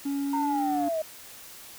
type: tone with pitch glide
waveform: triangle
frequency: 280 to 291.2 Hz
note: C#4 to D4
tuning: +18 to -15 cents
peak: -24 dBFS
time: 0.05-0.89 s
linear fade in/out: 10 ms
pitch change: +67 cents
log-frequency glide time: 0.36-0.53 s
type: linear sweep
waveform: sine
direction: down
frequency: 931 to 619 Hz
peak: -25 dBFS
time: 0.33-1.02 s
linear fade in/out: 5 ms
effects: tanh soft clip ceiling -18 dBFS + white hiss -46 dBFS RMS until 1.78 s